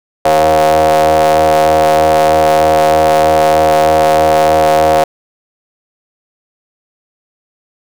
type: ring-modulated tone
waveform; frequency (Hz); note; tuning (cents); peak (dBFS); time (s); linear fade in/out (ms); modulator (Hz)
40% pulse; 77.8; D#2; 0; -3; 0.25-5.04; 5; 624
effects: none